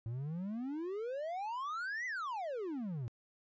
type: exponential two-way sweep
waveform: triangle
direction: up then down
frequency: 110 to 2046 to 110 Hz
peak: -35 dBFS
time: 0.06-3.08 s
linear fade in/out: 0 ms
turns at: 2.06 s
effects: resampled to 16000 Hz